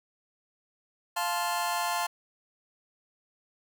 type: chord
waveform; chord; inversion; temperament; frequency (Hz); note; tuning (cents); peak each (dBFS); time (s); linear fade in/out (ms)
sawtooth; F major; none; just; 698.5 / 873.1 / 1047.7; F5 / A5 / C6; 0 / -14 / +2; -28; 1.16-2.07; 10
effects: none